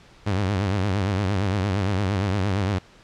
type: tone with vibrato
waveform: sawtooth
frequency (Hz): 98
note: G2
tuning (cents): 0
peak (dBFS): -17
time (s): 0.26-2.79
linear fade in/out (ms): 10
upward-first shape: triangle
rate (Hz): 8.7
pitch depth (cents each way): 150
effects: pink hiss -51 dBFS RMS until 3.03 s + low-pass 5000 Hz 12 dB/octave